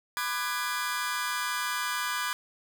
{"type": "chord", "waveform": "sawtooth", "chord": "G# half-diminished seventh", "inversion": "first", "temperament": "just", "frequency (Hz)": [996.7, 1196.1, 1495.1, 1661.2], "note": ["B5", "D6", "F#6", "G#6"], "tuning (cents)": [16, 31, 18, 0], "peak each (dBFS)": [-31, -30, -32, -31], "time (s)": [0.17, 2.33], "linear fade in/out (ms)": 0, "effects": []}